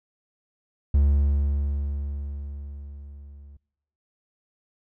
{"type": "tone with level ramp", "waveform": "triangle", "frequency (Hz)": 71, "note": "C#2", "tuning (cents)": 42, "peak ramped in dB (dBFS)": [-13, -42], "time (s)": [0.94, 3.57], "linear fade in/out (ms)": 5, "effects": ["noise-tail reverb RT60 0.9 s tail -25 dB re dry"]}